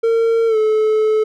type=tone with pitch glide; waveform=triangle; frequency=456.6 to 433 Hz; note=A#4 to A4; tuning=-36 to -28 cents; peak=-10 dBFS; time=0.03-1.24 s; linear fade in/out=10 ms; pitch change=-92 cents; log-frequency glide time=0.47-0.57 s; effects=none